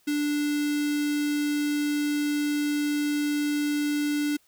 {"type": "tone with notch filter", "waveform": "square", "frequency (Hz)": 293.7, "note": "D4", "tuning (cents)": 0, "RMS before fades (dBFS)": -26, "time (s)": [0.07, 4.37], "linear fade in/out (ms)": 10, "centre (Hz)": 910, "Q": 1.5, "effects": ["white hiss -64 dBFS RMS until 4.47 s"]}